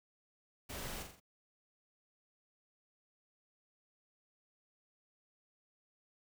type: noise with echo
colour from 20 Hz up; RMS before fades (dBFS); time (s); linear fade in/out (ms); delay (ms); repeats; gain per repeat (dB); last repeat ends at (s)
pink; -45; 0.69-1.03; 10; 43; 4; -5; 1.202
effects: none